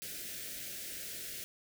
white band-stop noise, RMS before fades -43 dBFS, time 0.02-1.44 s, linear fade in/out 0 ms, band 640 to 1500 Hz, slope 48 dB/octave, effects none

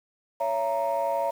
sine chord, A# diminished, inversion first, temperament just, 559.4 / 671.3 / 932.3 Hz, C#5 / E5 / A#5, +16 / +31 / 0 cents, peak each -27 dBFS, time 0.4-1.31 s, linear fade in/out 10 ms, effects tanh soft clip ceiling -18 dBFS + 8-bit

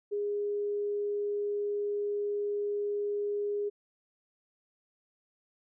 sine tone, 410.8 Hz, G#4, 19 cents flat, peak -29 dBFS, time 0.11-3.7 s, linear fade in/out 20 ms, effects none

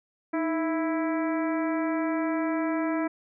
harmonic tone with a mistuned harmonic, 329.6 Hz, E4, in tune, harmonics 1 / 2 / 3 / 4 / 5 / 6 / 7, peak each -26 / -32 / -36 / -38 / -40 / -42 / -43 dBFS, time 0.33-3.08 s, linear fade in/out 10 ms, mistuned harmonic 1, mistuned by -77 cents, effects none

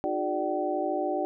sine tone cluster, 306 / 360.7 / 413 / 591 / 763 Hz, D#4 / F#4 / G#4 / D5 / G5, -29 / -44 / -10 / +11 / -47 cents, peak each -33 / -32 / -37 / -31 / -31 dBFS, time 0.04-1.25 s, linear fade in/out 0 ms, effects none

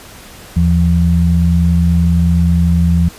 sine tone pair together, 79.9 / 170.43 Hz, D#2 / F3, +47 / -42 cents, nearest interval octave + minor second, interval 1311 cents, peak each -11 dBFS, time 0.56-3.09 s, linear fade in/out 10 ms, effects pink hiss -36 dBFS RMS until 3.18 s + resampled to 32000 Hz

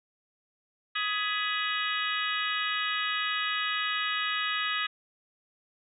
harmonic tone with a mistuned harmonic, 418.6 Hz, G#4, 14 cents sharp, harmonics 3 / 4 / 5 / 6 / 7 / 8 / 9, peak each -33 / -34 / -35 / -36 / -36 / -37 / -38 dBFS, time 0.95-4.87 s, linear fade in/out 10 ms, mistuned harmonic 5, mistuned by -92 cents, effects none

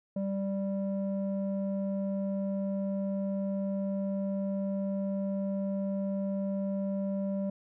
square tone with low-pass filter, 196 Hz, G3, in tune, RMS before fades -32 dBFS, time 0.16-7.5 s, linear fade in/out 5 ms, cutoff 480 Hz, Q 5.3, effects none

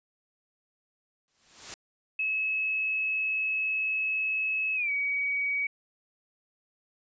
white noise with exponential growth, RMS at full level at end -36 dBFS, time 1.28-1.74 s, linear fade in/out 0 ms, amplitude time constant 100 ms
sine tone with pitch glide, 2582 to 2261 Hz, E7 to C#7, -37 to +34 cents, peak -26 dBFS, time 2.19-5.67 s, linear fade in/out 5 ms, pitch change -229 cents, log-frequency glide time 4.75-4.91 s
effects resampled to 16000 Hz

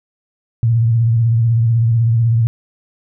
sine tone with vibrato, 115.3 Hz, A#2, 19 cents flat, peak -10 dBFS, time 0.63-2.47 s, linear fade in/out 0 ms, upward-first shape sine, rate 16 Hz, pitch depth 62 cents each way, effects none

